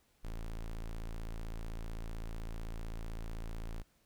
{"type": "tone", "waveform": "square", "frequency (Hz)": 27.88, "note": "A0", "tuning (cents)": 24, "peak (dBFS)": -39, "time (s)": [0.23, 3.83], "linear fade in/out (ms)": 20, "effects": ["pink hiss -72 dBFS RMS until 4.05 s"]}